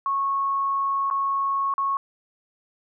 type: tone with dropouts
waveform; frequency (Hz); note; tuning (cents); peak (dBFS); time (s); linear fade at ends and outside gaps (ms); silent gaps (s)
sine; 1100; C#6; -14; -21; 0.06-1.97; 1; 1.101-1.11 / 1.739-1.78
effects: none